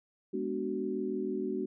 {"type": "chord", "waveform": "sine", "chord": "G# half-diminished seventh", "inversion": "none", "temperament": "equal with one note detuned", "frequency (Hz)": [207.7, 246.9, 293.7, 374.1], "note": ["G#3", "B3", "D4", "F#4"], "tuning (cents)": [0, 0, 0, 19], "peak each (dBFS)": [-38, -38, -38, -34], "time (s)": [0.33, 1.66], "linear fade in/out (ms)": 10, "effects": []}